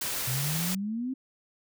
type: noise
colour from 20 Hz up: white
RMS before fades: -32 dBFS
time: 0.01-0.75 s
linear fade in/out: 5 ms
type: exponential sweep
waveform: sine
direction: up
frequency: 123.47 to 268.3 Hz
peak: -29 dBFS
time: 0.27-1.14 s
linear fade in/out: 10 ms
effects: none